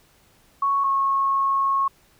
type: tone pair in turn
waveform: sine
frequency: 1108.7 / 1093.4 Hz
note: C#6 / C#6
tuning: 0 / -24 cents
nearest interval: unison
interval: 24 cents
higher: first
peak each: -18 dBFS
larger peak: neither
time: 0.62-0.84 / 0.84-1.88 s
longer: second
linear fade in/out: 5 ms
effects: pink hiss -58 dBFS RMS until 2.19 s